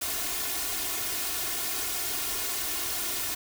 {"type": "noise with comb filter", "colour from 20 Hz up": "white", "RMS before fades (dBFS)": -31, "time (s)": [0.01, 3.35], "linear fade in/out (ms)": 10, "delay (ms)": 2.8, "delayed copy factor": 0.75, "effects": []}